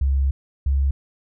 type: tone pair in turn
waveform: sine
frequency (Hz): 68 / 68.59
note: C#2 / C#2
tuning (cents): -33 / -18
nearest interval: unison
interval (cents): 15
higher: second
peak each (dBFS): -16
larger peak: neither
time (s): 0.01-0.31 / 0.66-0.91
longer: first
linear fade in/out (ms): 5
effects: none